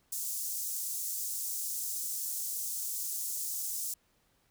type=high-pass noise; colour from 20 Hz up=pink; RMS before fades=-36 dBFS; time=0.12-3.94 s; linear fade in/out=5 ms; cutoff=6600 Hz; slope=24 dB/octave; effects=pink hiss -71 dBFS RMS until 4.5 s